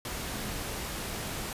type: tone in noise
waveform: sine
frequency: 209.9 Hz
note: G#3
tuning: 19 cents sharp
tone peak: -44 dBFS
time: 0.31-0.53 s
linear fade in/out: 2 ms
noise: pink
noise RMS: -36 dBFS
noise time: 0.05-1.53 s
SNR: -11 dB
effects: resampled to 32000 Hz